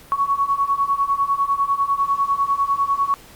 sine beating tone pair, 1108.7 / 1118.7 Hz, C#6 / C#6, 0 / +15 cents, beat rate 10 Hz, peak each -21 / -19 dBFS, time 0.12-3.14 s, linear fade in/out 0 ms, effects pink hiss -45 dBFS RMS until 3.35 s + Opus 48 kbps

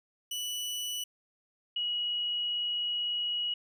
sawtooth / sine tone pair in turn, 2960 / 2909 Hz, F#7 / F#7, 0 / -30 cents, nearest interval unison, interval 30 cents, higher first, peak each -30 / -29 dBFS, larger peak second, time 0.31-1.04 / 1.76-3.54 s, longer second, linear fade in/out 5 ms, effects none

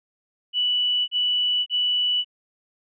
sine tone bursts, 2960 Hz, F#7, in tune, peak -19 dBFS, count 3, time 0.53-2.246 s, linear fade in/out 50 ms, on 550 ms, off 33 ms, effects none

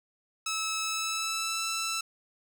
10% pulse tone with pitch glide, 1300 to 1327.3 Hz, E6 to E6, -24 to +12 cents, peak -21 dBFS, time 0.46-2.01 s, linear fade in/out 5 ms, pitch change +36 cents, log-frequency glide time 0.8-1.66 s, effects none

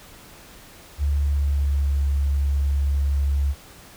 sine tone with pitch glide, 71.7 to 70.06 Hz, D2 to C#2, -41 to +19 cents, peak -18 dBFS, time 0.98-3.55 s, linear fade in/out 50 ms, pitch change -40 cents, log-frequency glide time 1.15-1.93 s, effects pink hiss -46 dBFS RMS until 3.96 s

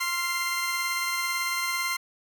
sawtooth tone cluster, 1053 / 1380 / 2088 Hz, C6 / F6 / C7, +11 / -21 / -4 cents, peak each -28 / -31 / -25 dBFS, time 0-1.97 s, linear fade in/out 10 ms, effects none

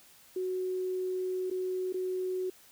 sine tone with dropouts, 370 Hz, F#4, in tune, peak -30 dBFS, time 0.36-2.5 s, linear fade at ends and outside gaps 5 ms, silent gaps 1.501-1.511 / 1.926-1.941 s, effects white hiss -58 dBFS RMS until 2.71 s

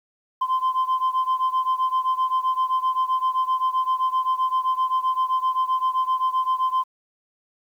sine beating tone pair, 1033 / 1040.7 Hz, C6 / C6, -22 / -10 cents, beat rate 7.7 Hz, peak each -20 / -22 dBFS, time 0.41-6.84 s, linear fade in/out 10 ms, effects tanh soft clip ceiling -16 dBFS + 9-bit

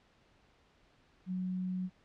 sine tone, 184.1 Hz, F#3, 8 cents flat, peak -33 dBFS, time 1.26-1.9 s, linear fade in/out 50 ms, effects pink hiss -67 dBFS RMS until 2.04 s + low-pass 4000 Hz 12 dB/octave

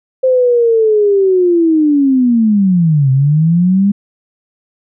sine linear two-way sweep, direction down then up, 523.3 to 130 to 204.6 Hz, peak -7 dBFS, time 0.23-3.92 s, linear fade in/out 10 ms, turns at 3.11 s, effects none

